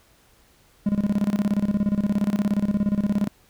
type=tone with tremolo; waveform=triangle; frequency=204.5 Hz; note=G#3; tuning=26 cents flat; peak=-15 dBFS; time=0.86-3.28 s; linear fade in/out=5 ms; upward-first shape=square; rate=17 Hz; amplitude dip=80%; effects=pink hiss -58 dBFS RMS until 3.49 s